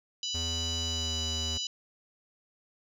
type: harmonic tone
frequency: 987.8 Hz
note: B5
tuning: in tune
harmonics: 3 / 4 / 5 / 6 / 7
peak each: -35 / -37 / -39 / -41 / -42 dBFS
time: 0.23-1.67 s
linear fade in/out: 2 ms
type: tone with pitch glide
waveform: square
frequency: 82.41 to 80.02 Hz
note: E2 to D#2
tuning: 0 to +49 cents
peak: -35 dBFS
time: 0.34-1.58 s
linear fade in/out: 10 ms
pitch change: -51 cents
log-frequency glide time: 0.82-1.2 s
effects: none